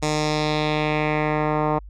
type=tone with low-pass filter sweep; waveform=10% pulse; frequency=152.2 Hz; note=D#3; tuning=38 cents flat; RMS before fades=-22 dBFS; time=0.02-1.79 s; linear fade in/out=10 ms; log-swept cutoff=7100 to 1100 Hz; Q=2; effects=added 50 Hz sine -37 dBFS peak until 1.89 s